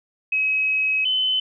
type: tone pair in turn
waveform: sine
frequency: 2550 / 3040 Hz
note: D#7 / F#7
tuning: +42 / +46 cents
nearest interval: minor third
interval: 304 cents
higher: second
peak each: -18 dBFS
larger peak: neither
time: 0.32-1.05 / 1.05-1.4 s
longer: first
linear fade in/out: 5 ms
effects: none